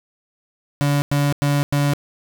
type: tone bursts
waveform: 35% pulse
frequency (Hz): 143.6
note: D3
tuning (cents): -39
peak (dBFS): -14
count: 4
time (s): 0.81-1.935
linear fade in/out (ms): 0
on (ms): 210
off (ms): 95
effects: none